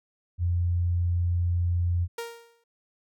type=tone; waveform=sine; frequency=87.31 Hz; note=F2; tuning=in tune; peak=-22 dBFS; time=0.38-2.08 s; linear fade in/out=50 ms
type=tone with exponential decay; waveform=sawtooth; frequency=466.2 Hz; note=A#4; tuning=in tune; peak=-26 dBFS; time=2.18-2.64 s; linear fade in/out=5 ms; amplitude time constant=100 ms
effects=none

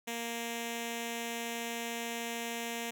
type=tone with notch filter; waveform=5% pulse; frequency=233.1 Hz; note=A#3; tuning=in tune; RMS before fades=-38 dBFS; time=0.07-2.91 s; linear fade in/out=10 ms; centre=1300 Hz; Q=1.2; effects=none

